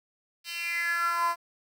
10% pulse tone with high-pass filter sweep, 341.2 Hz, F4, 40 cents flat, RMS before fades -29 dBFS, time 0.44-1.36 s, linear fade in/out 50 ms, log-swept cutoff 3400 to 860 Hz, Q 6.6, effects 10-bit

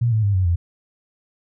sine tone with pitch steps, 118.7 / 109.48 / 100.97 / 93.13 / 85.9 Hz, A#2 / A2 / G#2 / F#2 / F2, +32 / -8 / -48 / +12 / -28 cents, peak -15 dBFS, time 0.01-0.56 s, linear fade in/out 10 ms, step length 110 ms, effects none

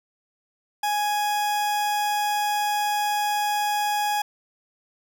40% pulse tone, 832 Hz, G#5, 3 cents sharp, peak -21 dBFS, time 0.83-4.22 s, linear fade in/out 5 ms, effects none

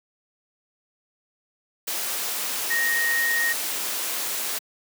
sine tone in noise, 1866 Hz, A#6, 1 cent sharp, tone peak -21 dBFS, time 2.7-3.53 s, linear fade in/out 10 ms, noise white, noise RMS -28 dBFS, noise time 1.87-4.59 s, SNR +4 dB, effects high-pass 300 Hz 12 dB/octave

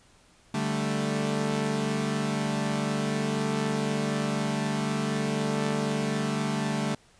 sawtooth chord, D suspended fourth, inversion none, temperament equal, 146.83 / 196 / 220 Hz, D3 / G3 / A3, 0 / 0 / 0 cents, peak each -27 / -28 / -25 dBFS, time 0.54-6.95 s, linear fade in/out 5 ms, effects pink hiss -59 dBFS RMS until 7.19 s + resampled to 22050 Hz

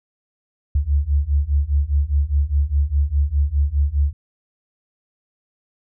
sine beating tone pair, 69.3 / 74.2 Hz, C#2 / D2, 0 / +18 cents, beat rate 4.9 Hz, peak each -19 / -18 dBFS, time 0.75-4.13 s, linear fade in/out 5 ms, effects none

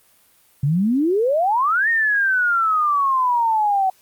sine exponential two-way sweep, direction up then down, 132.9 to 1864.7 to 749 Hz, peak -15 dBFS, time 0.63-3.9 s, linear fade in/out 5 ms, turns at 1.89 s, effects white hiss -56 dBFS RMS until 4.01 s + Opus 32 kbps

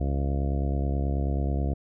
harmonic tone, 69.3 Hz, C#2, in tune, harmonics 1 / 2 / 3 / 4 / 5 / 6 / 7 / 8 / 9 / 10, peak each -25 / -31 / -36 / -36 / -39 / -43 / -42 / -44 / -44 / -41 dBFS, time 0-1.74 s, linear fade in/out 10 ms, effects none

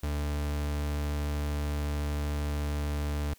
40% pulse tone, 73.42 Hz, D2, in tune, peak -28 dBFS, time 0.03-3.34 s, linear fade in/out 5 ms, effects white hiss -60 dBFS RMS until 3.38 s

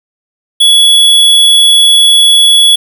square tone, 3382 Hz, G#7, 31 cents sharp, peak -3 dBFS, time 0.6-2.76 s, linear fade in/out 10 ms, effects none

